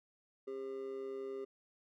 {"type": "tone with amplitude modulation", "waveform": "triangle", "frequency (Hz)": 401.3, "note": "G4", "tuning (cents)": 41, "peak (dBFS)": -35, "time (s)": [0.47, 1.45], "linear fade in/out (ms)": 10, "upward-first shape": "sine", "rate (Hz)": 131, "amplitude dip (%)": 65, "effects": []}